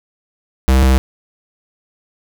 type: tone pair in turn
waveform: square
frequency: 65.41 / 65.41 Hz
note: C2 / C2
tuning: 0 / 0 cents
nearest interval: unison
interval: 0 cents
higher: neither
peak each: -9 dBFS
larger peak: neither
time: 0.68-0.83 / 0.83-0.98 s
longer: neither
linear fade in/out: 0 ms
effects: none